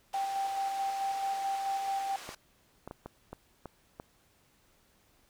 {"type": "band-pass noise", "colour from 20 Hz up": "pink", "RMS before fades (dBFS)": -47, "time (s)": [0.13, 2.35], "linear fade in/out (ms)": 5, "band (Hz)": [650, 9100], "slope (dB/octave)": 12}
{"type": "tone with tremolo", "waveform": "sine", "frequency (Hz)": 784, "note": "G5", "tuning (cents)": 0, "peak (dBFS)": -29, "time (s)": [0.14, 2.16], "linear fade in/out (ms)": 2, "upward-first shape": "square", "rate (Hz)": 4.6, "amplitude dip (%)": 30}
{"type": "clicks", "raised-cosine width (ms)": 1, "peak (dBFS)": -27, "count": 7, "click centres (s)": [2.291, 2.876, 2.911, 3.06, 3.33, 3.657, 3.999]}
{"effects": ["pink hiss -67 dBFS RMS until 5.29 s"]}